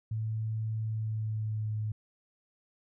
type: tone with pitch glide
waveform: sine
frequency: 110.1 to 107.59 Hz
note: A2 to A2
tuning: +2 to -38 cents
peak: -30 dBFS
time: 0.11-1.92 s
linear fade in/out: 5 ms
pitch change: -40 cents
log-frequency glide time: 0.84-1.75 s
effects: none